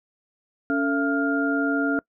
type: tone cluster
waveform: sine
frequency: 280.7 / 447.5 / 678 / 1406 Hz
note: C#4 / A4 / E5 / F6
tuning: +22 / +29 / +49 / +11 cents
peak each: -22 / -30 / -30 / -26 dBFS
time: 0.7-1.99 s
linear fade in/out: 0 ms
effects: noise-tail reverb RT60 0.1 s tail -24 dB re dry